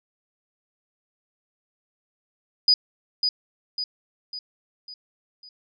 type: tone with echo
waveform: sine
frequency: 4948 Hz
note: D#8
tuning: 10 cents flat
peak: -13 dBFS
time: 2.68-2.74 s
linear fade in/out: 2 ms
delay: 550 ms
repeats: 5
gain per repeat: -6 dB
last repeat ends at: 5.49 s
effects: none